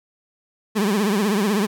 30% pulse tone with vibrato, 205.1 Hz, G#3, 21 cents flat, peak -15 dBFS, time 0.75-1.67 s, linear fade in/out 20 ms, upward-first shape triangle, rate 16 Hz, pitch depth 160 cents each way, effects none

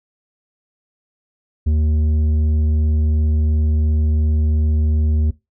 sine tone with tanh clipping, 76.9 Hz, D#2, 20 cents flat, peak -15 dBFS, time 1.66-5.31 s, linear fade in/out 10 ms, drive 8 dB, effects noise-tail reverb RT60 0.2 s tail -18 dB re dry

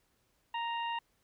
harmonic tone, 932.3 Hz, A#5, in tune, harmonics 1 / 2 / 3 / 4, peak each -34 / -43 / -41 / -53 dBFS, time 0.54-0.99 s, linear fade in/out 5 ms, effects pink hiss -74 dBFS RMS until 1.23 s

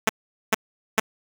5% pulse tone bursts, 220 Hz, A3, in tune, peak -5 dBFS, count 3, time 0.07-0.999 s, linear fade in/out 5 ms, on 23 ms, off 430 ms, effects 7-bit

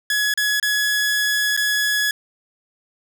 sawtooth tone with dropouts, 1688 Hz, G#6, 28 cents sharp, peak -14 dBFS, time 0.1-2.11 s, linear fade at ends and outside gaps 2 ms, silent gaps 0.339-0.375 / 0.599-0.627 / 1.566-1.574 s, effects none

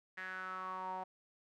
sawtooth tone with band-pass filter sweep, 186.5 Hz, F#3, 14 cents sharp, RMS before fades -43 dBFS, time 0.17-1.04 s, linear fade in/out 10 ms, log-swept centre 1800 to 820 Hz, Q 6.9, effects none

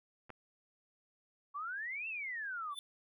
clicks, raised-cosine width 0.5 ms, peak -40 / -32 dBFS, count 2, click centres 0.295 / 0.303 s
sine exponential two-way sweep, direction up then down, 1108.7 to 2726 to 1108.7 Hz, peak -38 dBFS, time 1.54-2.75 s, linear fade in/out 20 ms, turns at 2.08 s
square tone with exponential growth, 3517 Hz, A7, 1 cent flat, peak -38 dBFS, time 2.7-2.79 s, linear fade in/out 1 ms, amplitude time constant 19 ms
effects none

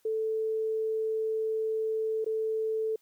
sine tone with dropouts, 440 Hz, A4, in tune, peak -27 dBFS, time 0.05-2.96 s, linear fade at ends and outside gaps 5 ms, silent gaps 2.245-2.262 s, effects white hiss -69 dBFS RMS until 3.01 s

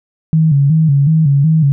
sine tone with vibrato, 149.4 Hz, D3, 30 cents sharp, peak -7 dBFS, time 0.33-1.72 s, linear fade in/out 0 ms, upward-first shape square, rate 2.7 Hz, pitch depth 110 cents each way, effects none

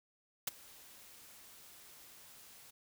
white noise with ADSR envelope, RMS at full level -33 dBFS, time 0.47-2.71 s, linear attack 6 ms, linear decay 17 ms, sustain -24 dB, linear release 12 ms, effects none

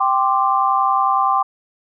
sine chord, G suspended fourth, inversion none, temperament just, 784 / 1045.3 / 1176 Hz, G5 / C6 / D6, 0 / -2 / +2 cents, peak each -18 dBFS, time 0-1.43 s, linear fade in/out 10 ms, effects none

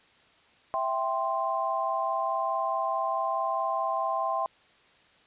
sine chord, C major, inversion first, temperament equal, 659.3 / 784 / 1046.5 Hz, E5 / G5 / C6, 0 / 0 / 0 cents, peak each -31 / -31 / -29 dBFS, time 0.74-4.46 s, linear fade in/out 0 ms, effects white hiss -60 dBFS RMS until 5.26 s + resampled to 8000 Hz

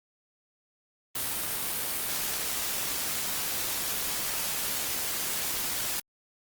white noise with amplitude modulation, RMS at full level -30 dBFS, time 1.15-6 s, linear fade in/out 5 ms, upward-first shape sine, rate 67.5 Hz, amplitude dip 25%, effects Opus 32 kbps

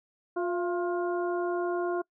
harmonic tone with a mistuned harmonic, 354.1 Hz, F4, 24 cents sharp, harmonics 1 / 2 / 3 / 4, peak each -28 / -34 / -38 / -40 dBFS, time 0.36-2.02 s, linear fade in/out 10 ms, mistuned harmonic 2, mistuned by -54 cents, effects noise-tail reverb RT60 0.1 s tail -25 dB re dry

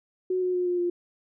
sine tone with pitch steps, 369 / 364.3 / 359.7 / 355.2 / 350.7 Hz, F#4 / F#4 / F#4 / F4 / F4, -5 / -27 / -49 / +29 / +7 cents, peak -23 dBFS, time 0.3-0.9 s, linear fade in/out 5 ms, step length 120 ms, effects none

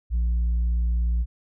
sine tone, 58.4 Hz, A#1, 4 cents sharp, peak -17 dBFS, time 0.1-1.26 s, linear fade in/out 50 ms, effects tanh soft clip ceiling -19 dBFS

